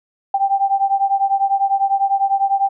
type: beating tone pair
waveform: sine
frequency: 784 / 794 Hz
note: G5 / G5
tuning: 0 / +22 cents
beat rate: 10 Hz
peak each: -16 / -18 dBFS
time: 0.34-2.69 s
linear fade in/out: 5 ms
effects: none